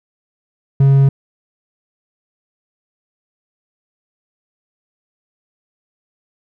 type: tone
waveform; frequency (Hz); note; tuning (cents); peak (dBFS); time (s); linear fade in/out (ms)
triangle; 137.2; C#3; -17; -5; 0.8-1.09; 5
effects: none